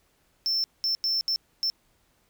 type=tone bursts at uneven times; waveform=triangle; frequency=5350 Hz; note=E8; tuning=25 cents sharp; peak=-22 dBFS; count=5; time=0.46-0.64 / 0.84-0.95 / 1.04-1.21 / 1.28-1.36 / 1.63-1.7 s; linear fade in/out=0 ms; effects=pink hiss -67 dBFS RMS until 2.29 s